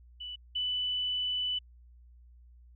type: tone pair in turn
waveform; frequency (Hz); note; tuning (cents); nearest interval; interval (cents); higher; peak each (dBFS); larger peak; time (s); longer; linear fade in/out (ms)
sine; 2970 / 2987; F#7 / F#7; +6 / +16; unison; 10; second; -38 / -29; second; 0.2-0.36 / 0.55-1.59; second; 10
effects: added 60 Hz sine -53 dBFS peak until 2.75 s